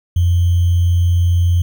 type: tone with sample-and-hold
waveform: sine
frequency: 87.31 Hz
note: F2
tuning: in tune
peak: -10 dBFS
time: 0.16-1.62 s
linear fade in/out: 5 ms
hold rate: 3150 Hz
effects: none